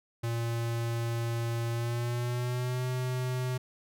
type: tone with pitch glide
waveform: square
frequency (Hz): 116.54 to 127.09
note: A#2 to C3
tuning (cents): 0 to -50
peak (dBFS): -30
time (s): 0.23-3.58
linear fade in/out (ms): 10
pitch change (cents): +150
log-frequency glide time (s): 1.71-2.87
effects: none